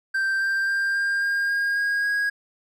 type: tone with pitch steps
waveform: triangle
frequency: 1568 / 1578.9 / 1589.9 / 1600.9 / 1612.1 / 1623.3 / 1634.6 / 1646 Hz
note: G6 / G6 / G6 / G6 / G6 / G#6 / G#6 / G#6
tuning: 0 / +12 / +24 / +36 / +48 / -40 / -28 / -16 cents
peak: -19 dBFS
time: 0.14-2.3 s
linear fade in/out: 10 ms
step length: 270 ms
effects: none